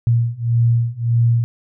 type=beating tone pair; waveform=sine; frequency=116.54 / 118.24 Hz; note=A#2 / A#2; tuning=0 / +25 cents; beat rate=1.7 Hz; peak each=-17 / -16 dBFS; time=0.07-1.44 s; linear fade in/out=0 ms; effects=none